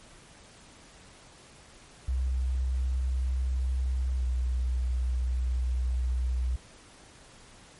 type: tone with pitch glide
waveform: sine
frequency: 64.1 to 62.31 Hz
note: C2 to B1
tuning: -35 to +16 cents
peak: -25 dBFS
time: 2.08-6.56 s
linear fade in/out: 5 ms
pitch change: -49 cents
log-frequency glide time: 4.16-4.25 s
effects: pink hiss -53 dBFS RMS until 7.79 s + MP3 48 kbps